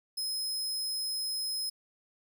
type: tone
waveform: sawtooth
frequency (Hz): 5120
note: D#8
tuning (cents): +49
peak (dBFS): -29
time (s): 0.17-1.7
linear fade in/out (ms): 10
effects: none